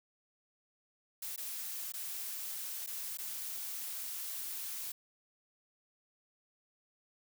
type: noise with dropouts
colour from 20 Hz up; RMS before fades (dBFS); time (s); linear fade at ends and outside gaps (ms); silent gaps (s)
blue; -41; 1.22-4.92; 5; 1.362-1.377 / 1.922-1.937 / 2.864-2.872 / 3.173-3.185
effects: none